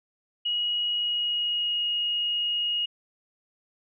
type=tone with pitch glide; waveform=sine; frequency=2900 to 2875 Hz; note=F#7 to F7; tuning=-35 to +50 cents; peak=-24 dBFS; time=0.45-2.86 s; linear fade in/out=10 ms; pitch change=-15 cents; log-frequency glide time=0.91-1.86 s; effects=none